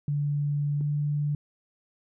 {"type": "tone pair in turn", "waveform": "sine", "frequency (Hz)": [145.2, 146.8], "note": ["D3", "D3"], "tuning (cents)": [-19, 0], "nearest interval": "unison", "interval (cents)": 19, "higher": "second", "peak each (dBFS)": -24, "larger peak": "neither", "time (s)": [[0.08, 0.81], [0.81, 1.35]], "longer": "first", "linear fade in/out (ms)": 2, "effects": []}